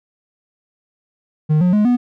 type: tone with pitch steps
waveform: triangle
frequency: 153.6 / 179.52 / 209.8 / 245.2 Hz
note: D#3 / F3 / G#3 / B3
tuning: -22 / +48 / +18 / -12 cents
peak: -9 dBFS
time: 1.49-1.97 s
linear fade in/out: 20 ms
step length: 120 ms
effects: none